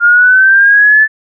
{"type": "linear sweep", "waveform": "sine", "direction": "up", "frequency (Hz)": [1401, 1755], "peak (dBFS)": -3, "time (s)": [0, 1.08], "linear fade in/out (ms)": 50, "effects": []}